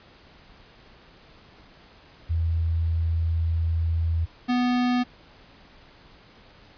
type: tone pair in turn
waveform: sine / square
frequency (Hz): 82.41 / 247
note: E2 / B3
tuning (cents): 0 / 0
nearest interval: octave + perfect fifth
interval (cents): 1900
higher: second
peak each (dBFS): -21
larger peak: neither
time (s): 2.29-4.26 / 4.48-5.04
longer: first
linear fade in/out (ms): 20
effects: pink hiss -52 dBFS RMS until 6.77 s + resampled to 11025 Hz